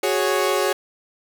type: chord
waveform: sawtooth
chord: F# suspended second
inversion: none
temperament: equal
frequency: 370 / 415.3 / 554.4 Hz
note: F#4 / G#4 / C#5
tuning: 0 / 0 / 0 cents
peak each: -19 dBFS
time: 0.03-0.73 s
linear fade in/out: 5 ms
effects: none